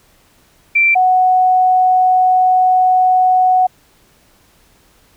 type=tone pair in turn; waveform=sine; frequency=2349 / 739.9 Hz; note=D7 / F#5; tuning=0 / 0 cents; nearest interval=octave + minor sixth; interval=2000 cents; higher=first; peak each=-8 dBFS; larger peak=neither; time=0.75-0.95 / 0.95-3.67 s; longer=second; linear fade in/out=10 ms; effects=pink hiss -52 dBFS RMS until 5.16 s